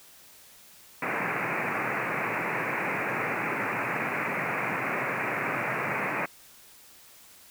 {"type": "band-pass noise", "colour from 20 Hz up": "white", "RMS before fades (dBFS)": -30, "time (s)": [1.02, 6.26], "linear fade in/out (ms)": 5, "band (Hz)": [110, 2500], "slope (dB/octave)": 96, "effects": ["white hiss -53 dBFS RMS until 7.5 s"]}